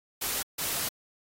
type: noise bursts at uneven times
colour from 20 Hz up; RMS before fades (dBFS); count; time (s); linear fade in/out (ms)
white; -31; 2; 0.21-0.43 / 0.58-0.89; 10
effects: AAC 48 kbps